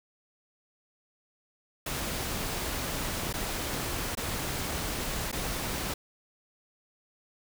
pink noise with dropouts, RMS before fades -33 dBFS, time 1.86-5.94 s, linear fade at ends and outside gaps 5 ms, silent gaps 3.328-3.338 / 4.152-4.172 / 5.316-5.326 s, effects none

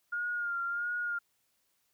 sine tone with vibrato, 1414 Hz, F6, 21 cents sharp, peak -31 dBFS, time 0.12-1.19 s, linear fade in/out 10 ms, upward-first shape sine, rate 1.5 Hz, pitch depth 38 cents each way, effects white hiss -75 dBFS RMS until 1.93 s

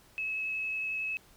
sine tone with vibrato, 2583 Hz, E7, 36 cents flat, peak -31 dBFS, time 0.18-1.17 s, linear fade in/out 0 ms, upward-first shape sine, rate 11 Hz, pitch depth 9 cents each way, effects pink hiss -60 dBFS RMS until 1.36 s

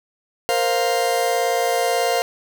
40% pulse chord, Bb suspended second, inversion none, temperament just, 466.2 / 524.4 / 699.2 Hz, Bb4 / C5 / F5, 0 / +4 / +2 cents, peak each -22 / -22 / -20 dBFS, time 0.49-2.22 s, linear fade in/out 0 ms, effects none

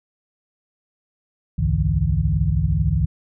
sine tone cluster, 62 / 75.1 / 100.3 / 144.7 / 162.5 Hz, B1 / D2 / G2 / D3 / E3, +7 / +39 / +40 / -25 / -24 cents, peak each -23 dBFS, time 1.58-3.06 s, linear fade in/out 10 ms, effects none

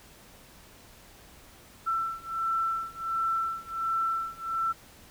sine beating tone pair, 1337 / 1338.4 Hz, E6 / E6, +24 / +26 cents, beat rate 1.4 Hz, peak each -31 / -30 dBFS, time 1.86-4.73 s, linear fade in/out 20 ms, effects pink hiss -53 dBFS RMS until 5.1 s

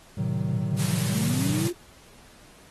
triangle chord, A diminished seventh, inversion none, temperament equal with one note detuned, 110 / 130.81 / 155.56 / 188.12 Hz, A2 / C3 / Eb3 / Gb3, 0 / 0 / 0 / +29 cents, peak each -28 dBFS, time 0.17-1.68 s, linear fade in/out 10 ms
sine exponential sweep, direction up, 116.54 to 360 Hz, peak -28 dBFS, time 0.52-1.73 s, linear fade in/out 10 ms
white high-pass noise, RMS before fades -33 dBFS, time 0.76-1.72 s, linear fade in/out 50 ms, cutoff 290 Hz, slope 24 dB/octave
effects pink hiss -53 dBFS RMS until 2.7 s + AAC 32 kbps

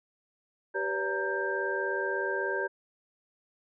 sine tone cluster, 388 / 492.7 / 569 / 926 / 1582 Hz, G4 / B4 / C#5 / A#5 / G6, -18 / -4 / +45 / -12 / +15 cents, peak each -33 / -37 / -36 / -37 / -32 dBFS, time 0.74-2.68 s, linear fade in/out 20 ms, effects none

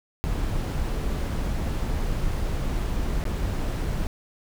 brown noise with dropouts, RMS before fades -26 dBFS, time 0.24-4.07 s, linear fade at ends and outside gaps 0 ms, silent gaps 3.239-3.253 s, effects none

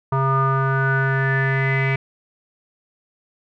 square tone with low-pass filter sweep, 134.7 Hz, C#3, 49 cents flat, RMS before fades -19 dBFS, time 0.12-1.96 s, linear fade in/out 5 ms, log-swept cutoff 1100 to 2200 Hz, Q 9.6, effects none

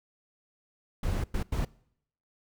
brown noise bursts at uneven times, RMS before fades -29 dBFS, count 3, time 1.03-1.24 / 1.34-1.43 / 1.52-1.65 s, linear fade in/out 5 ms, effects noise-tail reverb RT60 0.7 s tail -23 dB re dry

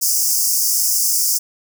pink high-pass noise, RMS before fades -17 dBFS, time 0.01-1.39 s, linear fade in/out 20 ms, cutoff 5000 Hz, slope 96 dB/octave, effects none

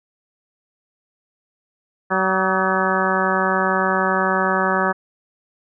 harmonic tone with a mistuned harmonic, 189.3 Hz, F#3, 40 cents sharp, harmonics 1 / 2 / 3 / 4 / 5 / 6 / 7 / 8 / 9, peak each -25 / -25 / -25 / -25 / -25 / -25 / -25 / -25 / -25 dBFS, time 2.1-4.93 s, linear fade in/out 20 ms, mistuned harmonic 7, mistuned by -63 cents, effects none

